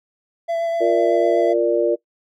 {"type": "tone with vibrato", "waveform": "triangle", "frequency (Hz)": 670, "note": "E5", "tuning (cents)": 28, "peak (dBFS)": -17, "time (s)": [0.48, 1.54], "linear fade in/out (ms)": 20, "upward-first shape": "sine", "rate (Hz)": 8, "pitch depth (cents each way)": 11}
{"type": "chord", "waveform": "sine", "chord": "Bb major", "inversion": "second", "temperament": "equal", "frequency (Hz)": [349.2, 466.2, 587.3], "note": ["F4", "Bb4", "D5"], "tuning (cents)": [0, 0, 0], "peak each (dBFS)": -19, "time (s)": [0.8, 1.96], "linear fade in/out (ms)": 20}
{"effects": ["noise-tail reverb RT60 0.1 s tail -20 dB re dry"]}